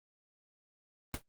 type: noise with exponential decay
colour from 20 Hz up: pink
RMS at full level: -32 dBFS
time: 1.14-1.23 s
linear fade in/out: 2 ms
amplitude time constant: 18 ms
effects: Opus 24 kbps